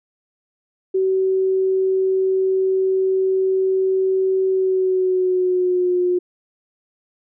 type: tone with pitch glide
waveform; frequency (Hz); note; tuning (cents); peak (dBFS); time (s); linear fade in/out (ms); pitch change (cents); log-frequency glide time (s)
sine; 379.4 to 358.7; F#4 to F4; +43 to +46; -15; 0.94-6.19; 10; -97; 4.48-5.99
effects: none